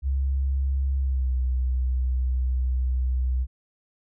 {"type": "tone with pitch glide", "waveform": "sine", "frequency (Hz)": [67.5, 63.34], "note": ["C#2", "B1"], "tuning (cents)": [-45, 44], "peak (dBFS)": -21, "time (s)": [0.02, 3.47], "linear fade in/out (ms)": 50, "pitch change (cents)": -111, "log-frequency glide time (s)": [0.97, 1.34], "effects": []}